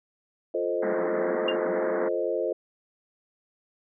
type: chord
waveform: sine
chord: F dominant seventh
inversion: none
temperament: equal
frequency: 349.2 / 440 / 523.3 / 622.3 Hz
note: F4 / A4 / C5 / Eb5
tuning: 0 / 0 / 0 / 0 cents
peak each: -31 / -30 / -29 / -31 dBFS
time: 0.54-2.53 s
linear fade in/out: 5 ms
type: band-pass noise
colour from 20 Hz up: pink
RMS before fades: -33 dBFS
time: 0.82-2.09 s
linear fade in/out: 10 ms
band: 180 to 2000 Hz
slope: 96 dB/octave
type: tone with exponential decay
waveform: sine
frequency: 2800 Hz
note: F7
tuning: 4 cents sharp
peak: -22 dBFS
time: 1.48-1.56 s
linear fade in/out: 5 ms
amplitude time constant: 17 ms
effects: none